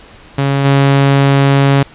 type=tone with level steps; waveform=sawtooth; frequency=138.59 Hz; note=C#3; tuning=in tune; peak=-7 / -3 dBFS; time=0.38-1.83 s; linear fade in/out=5 ms; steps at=0.64 s; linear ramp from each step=20 ms; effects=pink hiss -39 dBFS RMS until 1.94 s + resampled to 8000 Hz

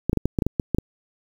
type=clicks; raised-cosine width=3 ms; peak=-7 dBFS; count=10; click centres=0.096 / 0.131 / 0.173 / 0.256 / 0.388 / 0.422 / 0.466 / 0.598 / 0.747 / 0.785 s; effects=7-bit

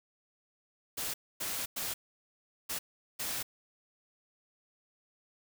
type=noise bursts at uneven times; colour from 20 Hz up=white; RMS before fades=-36 dBFS; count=5; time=0.97-1.14 / 1.4-1.66 / 1.76-1.94 / 2.69-2.79 / 3.19-3.43 s; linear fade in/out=10 ms; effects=none

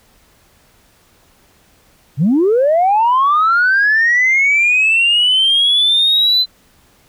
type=linear sweep; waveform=sine; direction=up; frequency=120.6 to 4067 Hz; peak=-8 dBFS; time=2.17-6.46 s; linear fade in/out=50 ms; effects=tanh soft clip ceiling -6 dBFS + pink hiss -52 dBFS RMS until 7.08 s

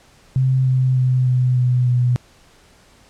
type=tone with pitch steps; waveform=sine; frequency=130.81 / 129.31 / 127.82 / 126.35 / 124.9 / 123.47 Hz; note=C3 / C3 / C3 / B2 / B2 / B2; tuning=0 / -20 / -40 / +40 / +20 / 0 cents; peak=-13 dBFS; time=0.36-2.16 s; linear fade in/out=0 ms; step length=300 ms; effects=pink hiss -51 dBFS RMS until 3.09 s + low-pass 9000 Hz 12 dB/octave

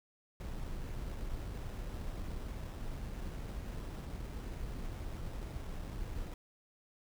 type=noise with sample-and-hold; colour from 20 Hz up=brown; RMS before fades=-41 dBFS; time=0.4-6.34 s; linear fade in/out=2 ms; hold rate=4410 Hz; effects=none

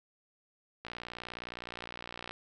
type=click train; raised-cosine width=0.3 ms; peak=-25 dBFS; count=88; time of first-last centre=0.85-2.31 s; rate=59.6 Hz; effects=none

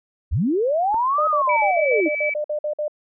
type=linear two-way sweep; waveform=sine; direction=up then down; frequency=48.77 to 1288 to 288 Hz; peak=-17 dBFS; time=0.31-2.09 s; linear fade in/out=20 ms; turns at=1.26 s
type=clicks; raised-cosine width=1 ms; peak=-26 / -20 dBFS; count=2; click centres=0.941 / 0.944 s
type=tone bursts; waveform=sine; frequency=600 Hz; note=D5; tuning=37 cents sharp; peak=-21 dBFS; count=12; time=1.18-2.881 s; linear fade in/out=5 ms; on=95 ms; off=51 ms
type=tone with tremolo; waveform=sine; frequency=2300 Hz; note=D7; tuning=37 cents flat; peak=-20 dBFS; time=1.49-2.34 s; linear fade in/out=5 ms; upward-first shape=triangle; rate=2.9 Hz; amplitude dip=45%
effects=none

